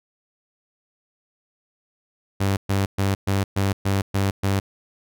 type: tone bursts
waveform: sawtooth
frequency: 98 Hz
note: G2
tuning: in tune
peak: -15 dBFS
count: 8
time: 2.4-4.6 s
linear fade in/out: 10 ms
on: 170 ms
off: 120 ms
effects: none